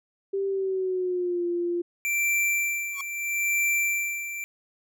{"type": "tone with pitch glide", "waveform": "sine", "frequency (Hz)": [392.2, 347.4], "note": ["G4", "F4"], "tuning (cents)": [1, -9], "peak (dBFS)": -24, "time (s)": [0.33, 1.82], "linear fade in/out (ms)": 10, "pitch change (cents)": -210, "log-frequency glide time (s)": [0.47, 1.45]}
{"type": "tone with tremolo", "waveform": "square", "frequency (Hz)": 2349, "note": "D7", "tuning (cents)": 0, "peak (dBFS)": -22, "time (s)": [2.05, 4.44], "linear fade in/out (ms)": 0, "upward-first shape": "sine", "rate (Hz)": 0.77, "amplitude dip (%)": 70}
{"type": "tone with exponential growth", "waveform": "sawtooth", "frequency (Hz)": 1108.7, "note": "C#6", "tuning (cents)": 0, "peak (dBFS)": -26, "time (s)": [2.91, 3.01], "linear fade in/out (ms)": 2, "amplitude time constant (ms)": 20}
{"effects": []}